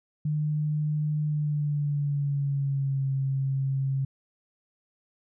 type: tone with pitch glide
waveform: sine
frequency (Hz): 151.1 to 135.39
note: D3 to C#3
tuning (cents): +50 to -40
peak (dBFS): -24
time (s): 0.25-4.05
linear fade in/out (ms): 5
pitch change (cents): -190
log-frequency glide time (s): 1.23-3.08
effects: none